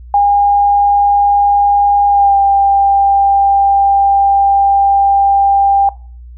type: tone with pitch glide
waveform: sine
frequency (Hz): 811 to 794.3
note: G#5 to G5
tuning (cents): -41 to +23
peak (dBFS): -6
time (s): 0.14-5.89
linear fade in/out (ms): 2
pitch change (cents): -36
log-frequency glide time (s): 2.08-2.36
effects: noise-tail reverb RT60 0.4 s tail -20 dB re dry + added 60 Hz sine -30 dBFS peak until 6.37 s